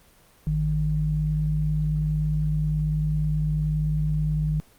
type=tone pair together; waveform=sine; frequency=54.24 / 153 Hz; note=A1 / D#3; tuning=-24 / -29 cents; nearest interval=octave + tritone; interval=1795 cents; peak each=-27 / -22 dBFS; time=0.47-4.6 s; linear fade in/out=0 ms; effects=pink hiss -56 dBFS RMS until 4.78 s + Opus 24 kbps